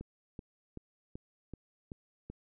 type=click train; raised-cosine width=3 ms; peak=-30 dBFS; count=7; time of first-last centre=0.01-2.3 s; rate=2.62 Hz; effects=none